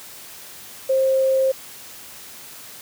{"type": "tone", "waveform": "sine", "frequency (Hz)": 530, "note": "C5", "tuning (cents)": 22, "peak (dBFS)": -15, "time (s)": [0.89, 1.52], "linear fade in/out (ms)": 10, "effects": ["white hiss -40 dBFS RMS until 2.81 s", "high-pass 60 Hz 12 dB/octave"]}